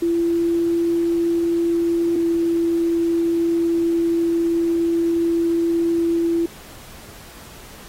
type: tone pair in turn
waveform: sine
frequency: 338.2 / 335.9 Hz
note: E4 / E4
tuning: +44 / +33 cents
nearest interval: unison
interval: 11 cents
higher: first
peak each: -16 dBFS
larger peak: neither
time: 0.02-2.16 / 2.16-6.46 s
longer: second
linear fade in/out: 5 ms
effects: pink hiss -42 dBFS RMS until 7.88 s + AAC 48 kbps